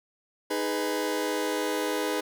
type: chord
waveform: sawtooth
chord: G# minor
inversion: second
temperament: just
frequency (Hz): 311.5 / 415.3 / 498.4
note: D#4 / G#4 / B4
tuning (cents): +2 / 0 / +16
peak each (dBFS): -27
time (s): 0.5-2.21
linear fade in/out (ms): 10
effects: none